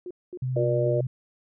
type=tone bursts; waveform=sine; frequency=359.1 Hz; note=F4; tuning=48 cents sharp; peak=-33 dBFS; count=4; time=0.06-0.908 s; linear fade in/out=2 ms; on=47 ms; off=220 ms
type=tone with vibrato; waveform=sine; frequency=128.3 Hz; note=C3; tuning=34 cents flat; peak=-25 dBFS; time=0.42-1.07 s; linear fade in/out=5 ms; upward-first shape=triangle; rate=15 Hz; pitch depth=15 cents each way
type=harmonic tone; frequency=119.4 Hz; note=A#2; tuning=42 cents sharp; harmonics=3 / 4 / 5; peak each=-28 / -28 / -25 dBFS; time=0.56-1.01 s; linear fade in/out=5 ms
effects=none